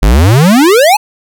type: exponential sweep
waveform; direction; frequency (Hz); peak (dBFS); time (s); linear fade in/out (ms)
square; up; 44.81 to 888; -4; 0.02-0.97; 10
effects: none